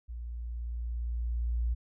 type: tone with level ramp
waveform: sine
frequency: 58.7 Hz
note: A#1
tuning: 13 cents sharp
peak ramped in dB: -37 to -26 dBFS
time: 0.08-1.75 s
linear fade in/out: 20 ms
effects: none